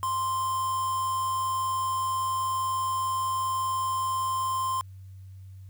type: tone with quantisation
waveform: triangle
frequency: 1046.5 Hz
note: C6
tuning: in tune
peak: -24 dBFS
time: 0.03-4.81 s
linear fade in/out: 0 ms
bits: 6
effects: added 95 Hz sine -42 dBFS peak until 5.69 s + white hiss -69 dBFS RMS until 5.69 s